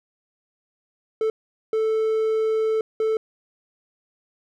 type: tone bursts at uneven times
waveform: triangle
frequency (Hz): 440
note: A4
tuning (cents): 0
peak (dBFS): -17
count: 3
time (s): 1.21-1.3 / 1.73-2.81 / 3-3.17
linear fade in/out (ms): 2
effects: none